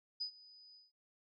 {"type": "tone with ADSR envelope", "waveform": "sine", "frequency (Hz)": 4978, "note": "D#8", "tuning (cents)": 0, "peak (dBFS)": -35, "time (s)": [0.2, 0.92], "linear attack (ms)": 14, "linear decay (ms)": 92, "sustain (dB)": -22, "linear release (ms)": 170, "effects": []}